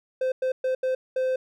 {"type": "tone bursts at uneven times", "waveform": "triangle", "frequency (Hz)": 517, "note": "C5", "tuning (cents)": -21, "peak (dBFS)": -20, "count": 5, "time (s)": [[0.21, 0.32], [0.42, 0.52], [0.64, 0.75], [0.83, 0.95], [1.16, 1.36]], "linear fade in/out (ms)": 5, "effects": []}